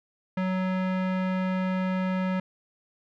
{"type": "tone with low-pass filter", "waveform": "square", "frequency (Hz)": 186.2, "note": "F#3", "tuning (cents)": 11, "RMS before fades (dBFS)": -27, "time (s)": [0.37, 2.4], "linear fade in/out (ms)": 5, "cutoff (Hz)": 2100, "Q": 1.2, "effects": []}